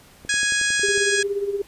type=click train; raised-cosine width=2 ms; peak=-25 dBFS; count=9; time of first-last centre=0.25-0.977 s; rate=11 Hz
type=harmonic tone; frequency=830 Hz; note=G#5; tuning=1 cent flat; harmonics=2 / 3 / 4 / 5 / 6 / 7 / 8 / 9 / 10; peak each=-21 / -29 / -29 / -34 / -31 / -32 / -31 / -31 / -30 dBFS; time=0.29-1.23 s; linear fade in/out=5 ms
type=tone with tremolo; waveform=sine; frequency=401.3 Hz; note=G4; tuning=41 cents sharp; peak=-19 dBFS; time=0.83-1.62 s; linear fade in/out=5 ms; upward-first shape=sine; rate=17 Hz; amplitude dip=65%
effects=pink hiss -50 dBFS RMS until 1.67 s + resampled to 32000 Hz